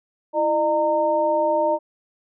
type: tone cluster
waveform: sine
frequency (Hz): 331.2 / 607 / 919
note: E4 / D#5 / A#5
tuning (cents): +8 / -43 / -25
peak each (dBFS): -27 / -19 / -22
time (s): 0.33-1.79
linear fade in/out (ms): 50
effects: none